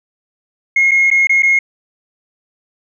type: tone with dropouts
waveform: sine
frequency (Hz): 2155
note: C#7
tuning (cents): -49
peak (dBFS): -7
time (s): 0.76-1.59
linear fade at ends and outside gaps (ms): 5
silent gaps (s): 0.911-0.915 / 1.103-1.112 / 1.271-1.294 / 1.423-1.431
effects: tanh soft clip ceiling -5 dBFS